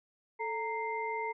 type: tone cluster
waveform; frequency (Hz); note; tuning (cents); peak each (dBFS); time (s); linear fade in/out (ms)
sine; 440.6 / 926 / 2093; A4 / A#5 / C7; +2 / -12 / 0; -38 / -35 / -39; 0.39-1.33; 20
effects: none